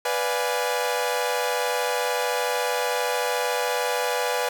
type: chord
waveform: sawtooth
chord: B diminished seventh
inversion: none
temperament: equal with one note detuned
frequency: 493.9 / 587.3 / 703.7 / 830.6 Hz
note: B4 / D5 / F5 / Ab5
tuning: 0 / 0 / +13 / 0 cents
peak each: -22 / -26 / -28 / -25 dBFS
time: 0.05-4.49 s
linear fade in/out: 5 ms
effects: 8-bit